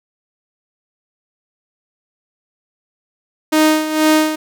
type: tone with tremolo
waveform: sawtooth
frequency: 310.5 Hz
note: D#4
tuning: 3 cents flat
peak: -5 dBFS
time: 3.52-4.36 s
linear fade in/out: 10 ms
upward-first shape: sine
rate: 2.1 Hz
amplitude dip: 70%
effects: none